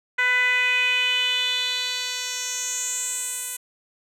10% pulse tone with band-pass filter sweep, 498.8 Hz, B4, 17 cents sharp, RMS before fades -24 dBFS, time 0.18-3.57 s, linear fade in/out 10 ms, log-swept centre 1800 to 10000 Hz, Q 3.8, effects none

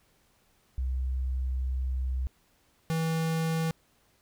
sine / square tone pair in turn, 64.4 / 162.28 Hz, C2 / E3, -27 / -27 cents, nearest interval octave + major third, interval 1600 cents, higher second, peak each -27 dBFS, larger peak neither, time 0.78-2.27 / 2.9-3.71 s, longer first, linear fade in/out 0 ms, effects pink hiss -67 dBFS RMS until 4.21 s

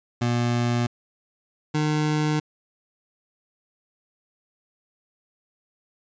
25% pulse tone pair in turn, 120 / 152.21 Hz, B2 / D#3, -49 / -38 cents, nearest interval major third, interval 411 cents, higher second, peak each -17 dBFS, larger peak neither, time 0.21-0.87 / 1.74-2.4 s, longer neither, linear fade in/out 10 ms, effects resampled to 16000 Hz

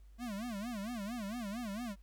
square tone with vibrato, 220 Hz, A3, in tune, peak -39 dBFS, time 0.18-1.96 s, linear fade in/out 50 ms, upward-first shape sine, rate 4.4 Hz, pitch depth 210 cents each way, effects added 50 Hz sine -54 dBFS peak until 2.02 s + pink hiss -75 dBFS RMS until 2.02 s

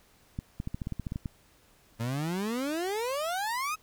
clicks, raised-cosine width 5 ms, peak -21 dBFS, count 12, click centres 0.389 / 0.601 / 0.674 / 0.745 / 0.818 / 0.871 / 0.923 / 0.997 / 1.068 / 1.121 / 1.159 / 1.258 s
30% pulse exponential sweep, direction up, 111 to 1300 Hz, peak -27 dBFS, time 1.99-3.76 s, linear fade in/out 20 ms
effects pink hiss -62 dBFS RMS until 3.82 s

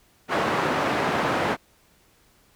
white band-pass noise, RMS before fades -24 dBFS, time 0.28-1.57 s, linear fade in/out 50 ms, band 140 to 1200 Hz, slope 12 dB/octave, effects pink hiss -60 dBFS RMS until 2.55 s

